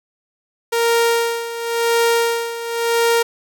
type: tone with tremolo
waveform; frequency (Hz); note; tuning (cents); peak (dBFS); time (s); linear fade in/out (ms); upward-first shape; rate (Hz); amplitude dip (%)
sawtooth; 465.3; A#4; -3; -9; 0.72-3.23; 10; sine; 0.94; 75
effects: none